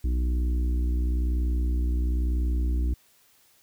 harmonic tone, 61 Hz, B1, 21 cents flat, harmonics 1 / 3 / 4 / 5 / 6, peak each -22 / -42 / -41 / -38 / -46 dBFS, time 0.04-2.94 s, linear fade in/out 5 ms, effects white hiss -61 dBFS RMS until 3.62 s

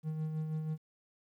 triangle tone with tremolo, 156.4 Hz, D#3, 9 cents sharp, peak -30 dBFS, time 0.03-0.78 s, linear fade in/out 50 ms, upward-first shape sine, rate 6.2 Hz, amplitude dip 40%, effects 12-bit

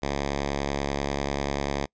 5% pulse tone, 70.3 Hz, C#2, 25 cents sharp, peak -15 dBFS, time 0.02-1.86 s, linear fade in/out 10 ms, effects noise-tail reverb RT60 0.1 s tail -26 dB re dry + resampled to 16000 Hz

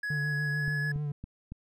triangle tone with pitch glide, 1678 to 1694.6 Hz, G#6 to G#6, +17 to +34 cents, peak -29 dBFS, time 0.03-0.92 s, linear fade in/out 5 ms, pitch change +17 cents, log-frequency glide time 0.51-0.69 s
triangle tone with vibrato, 146.83 Hz, D3, in tune, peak -28 dBFS, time 0.1-1.12 s, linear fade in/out 5 ms, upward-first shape sine, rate 6.8 Hz, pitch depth 34 cents each way
click train, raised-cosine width 5 ms, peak -27 dBFS, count 4, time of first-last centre 0.68-1.52 s, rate 3.57 Hz
effects none

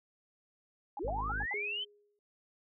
sine tone bursts, 824 Hz, G#5, 14 cents flat, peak -37 dBFS, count 6, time 0.97-1.533 s, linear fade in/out 2 ms, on 23 ms, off 85 ms
sine linear sweep, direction up, 269 to 3136 Hz, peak -34 dBFS, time 0.99-1.85 s, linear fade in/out 20 ms
harmonic tone, 51.91 Hz, G#1, in tune, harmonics 1 / 2 / 3 / 4 / 5 / 6 / 7 / 8 / 9, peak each -38 / -45 / -52 / -56 / -50 / -61 / -57 / -62 / -56 dBFS, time 1.03-1.46 s, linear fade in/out 20 ms
sine tone with exponential decay, 412.8 Hz, G#4, 10 cents flat, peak -37 dBFS, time 1.54-2.19 s, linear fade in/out 1 ms, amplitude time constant 140 ms
effects none

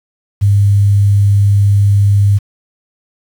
sine tone with quantisation, 100.8 Hz, G2, 49 cents sharp, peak -6 dBFS, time 0.41-2.39 s, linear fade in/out 20 ms, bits 6, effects none

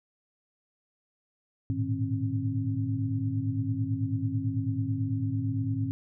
sine tone cluster, 104.6 / 113.6 / 123 / 154.7 / 269.2 Hz, G#2 / A#2 / B2 / D#3 / C4, +13 / -44 / -7 / -10 / +49 cents, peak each -31 / -31 / -39 / -39 / -32 dBFS, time 1.7-5.91 s, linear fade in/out 0 ms, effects none

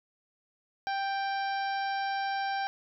harmonic tone, 786 Hz, G5, 4 cents sharp, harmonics 1 / 2 / 3 / 4 / 5 / 6 / 7, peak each -30 / -36 / -44 / -47 / -47 / -48 / -47 dBFS, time 0.87-2.67 s, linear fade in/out 0 ms, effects none

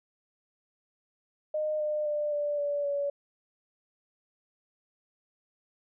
sine tone with pitch steps, 613 / 603.9 / 594.9 / 586 / 577.3 / 568.7 Hz, D#5 / D5 / D5 / D5 / D5 / C#5, -26 / +48 / +22 / -4 / -30 / +44 cents, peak -27 dBFS, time 1.54-3.1 s, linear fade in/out 5 ms, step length 260 ms, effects none

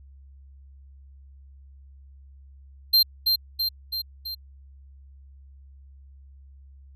square tone with echo, 4164 Hz, C8, 9 cents flat, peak -15 dBFS, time 2.93-3.03 s, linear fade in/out 10 ms, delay 330 ms, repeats 4, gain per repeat -4 dB, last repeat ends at 4.35 s, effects added 68 Hz sine -46 dBFS peak until 6.95 s

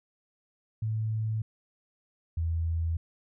sine tone pair in turn, 109.8 / 82.51 Hz, A2 / E2, -3 / +2 cents, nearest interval perfect fourth, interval 495 cents, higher first, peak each -27 / -26 dBFS, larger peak second, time 0.82-1.42 / 2.37-2.97 s, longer neither, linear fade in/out 5 ms, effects none

